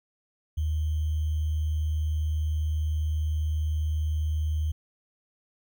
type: tone with sample-and-hold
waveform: sine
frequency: 77.5 Hz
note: D#2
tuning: 6 cents flat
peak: -24 dBFS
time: 0.57-4.72 s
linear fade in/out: 10 ms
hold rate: 3150 Hz
effects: none